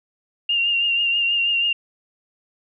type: tone with vibrato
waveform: sine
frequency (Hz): 2794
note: F7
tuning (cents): 0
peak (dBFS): -17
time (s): 0.49-1.73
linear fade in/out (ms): 5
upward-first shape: triangle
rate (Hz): 6.2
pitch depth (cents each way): 37
effects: none